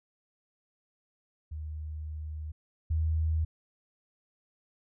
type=tone pair in turn; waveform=sine; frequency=77 / 79.49 Hz; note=D#2 / D#2; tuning=-17 / +38 cents; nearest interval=minor second; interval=55 cents; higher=second; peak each=-35 / -25 dBFS; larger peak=second; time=1.51-2.52 / 2.9-3.45 s; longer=first; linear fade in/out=10 ms; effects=none